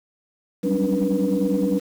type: tone cluster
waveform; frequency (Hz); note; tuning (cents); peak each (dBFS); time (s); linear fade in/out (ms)
sine; 188.3 / 198.2 / 276 / 298.8 / 486.4; F#3 / G3 / C#4 / D4 / B4; +31 / +19 / -7 / +30 / -26; -24; 0.63-1.8; 20
effects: tanh soft clip ceiling -11 dBFS + 7-bit